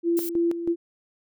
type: tone with tremolo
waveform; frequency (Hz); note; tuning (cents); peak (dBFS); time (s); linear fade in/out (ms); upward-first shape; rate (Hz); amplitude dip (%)
sine; 339.5; F4; -49; -19; 0.03-0.76; 50; square; 3.1; 65
type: noise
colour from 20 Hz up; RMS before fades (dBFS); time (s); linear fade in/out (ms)
violet; -33; 0.17-0.29; 0
effects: none